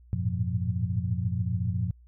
sine tone cluster, 91 / 105 / 112 / 119.2 / 176.2 Hz, F#2 / G#2 / A2 / A#2 / F3, -28 / +19 / +31 / +39 / +16 cents, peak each -30 / -32 / -36 / -31 / -33 dBFS, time 0.13-1.91 s, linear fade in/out 0 ms, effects added 60 Hz sine -51 dBFS peak until 2.07 s

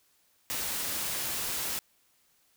white noise, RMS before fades -33 dBFS, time 0.5-1.79 s, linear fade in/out 0 ms, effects white hiss -68 dBFS RMS until 2.56 s

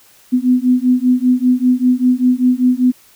sine beating tone pair, 248.7 / 253.8 Hz, B3 / B3, +12 / +47 cents, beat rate 5.1 Hz, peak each -13 dBFS, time 0.32-2.92 s, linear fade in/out 20 ms, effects white hiss -48 dBFS RMS until 3.15 s

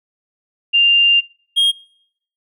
sine / triangle tone pair in turn, 2794 / 3246 Hz, F7 / G#7, 0 / -40 cents, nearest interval minor third, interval 260 cents, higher second, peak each -9 dBFS, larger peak neither, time 0.73-1.21 / 1.56-1.72 s, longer first, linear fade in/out 20 ms, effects noise-tail reverb RT60 0.7 s tail -26 dB re dry

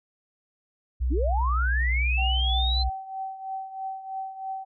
sine tone with vibrato, 62 Hz, B1, 7 cents sharp, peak -22 dBFS, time 1-2.9 s, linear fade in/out 20 ms, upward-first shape sine, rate 5.1 Hz, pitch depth 15 cents each way
sine linear sweep, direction up, 246.9 to 4130 Hz, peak -26 dBFS, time 1.1-2.84 s, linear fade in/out 20 ms
sine tone with tremolo, 768 Hz, G5, 36 cents flat, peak -28 dBFS, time 2.17-4.65 s, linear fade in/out 20 ms, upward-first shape triangle, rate 3.1 Hz, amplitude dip 75%
effects none

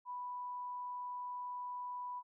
sine tone, 987.8 Hz, B5, in tune, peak -40 dBFS, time 0.05-2.23 s, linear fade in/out 50 ms, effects none

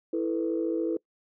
sine chord, E suspended fourth, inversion none, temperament equal, 329.6 / 440 / 493.9 Hz, E4 / A4 / B4, 0 / 0 / 0 cents, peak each -27 / -31 / -32 dBFS, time 0.13-0.97 s, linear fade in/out 5 ms, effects noise-tail reverb RT60 0.1 s tail -24 dB re dry + tanh soft clip ceiling -16 dBFS

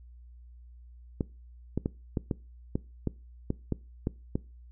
clicks, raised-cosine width 3 ms, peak -15 dBFS, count 11, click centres 1.208 / 1.776 / 1.859 / 2.172 / 2.312 / 2.755 / 3.073 / 3.504 / 3.723 / 4.071 / 4.355 s, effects noise-tail reverb RT60 0.3 s tail -22 dB re dry + added 60 Hz sine -48 dBFS peak until 4.71 s

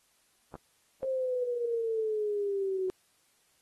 clicks, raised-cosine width 1 ms, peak -28 dBFS, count 2, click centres 0.541 / 0.554 s
sine exponential sweep, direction down, 534 to 370 Hz, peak -28 dBFS, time 1.03-2.9 s, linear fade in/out 0 ms
effects white hiss -69 dBFS RMS until 3.61 s + AAC 32 kbps

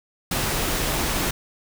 pink noise, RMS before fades -24 dBFS, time 0.31-1.31 s, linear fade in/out 5 ms, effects none

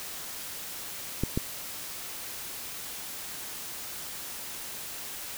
clicks, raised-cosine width 3 ms, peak -13 dBFS, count 2, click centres 1.236 / 1.375 s, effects white hiss -39 dBFS RMS until 5.37 s

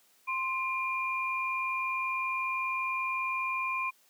sine tone pair together, 1045.3 / 2400 Hz, C6 / D7, -2 / +37 cents, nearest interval octave + major second, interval 1439 cents, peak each -32 / -32 dBFS, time 0.27-3.91 s, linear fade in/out 20 ms, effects white hiss -65 dBFS RMS until 4.09 s + high-pass 200 Hz 12 dB/octave

